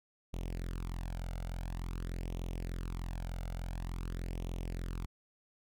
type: tone with flanger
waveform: sawtooth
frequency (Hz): 43.36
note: F1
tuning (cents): -12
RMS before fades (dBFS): -39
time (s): 0.33-5.06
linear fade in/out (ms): 10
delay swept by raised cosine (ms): 0.31 to 1.41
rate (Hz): 0.48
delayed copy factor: +0.7
effects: none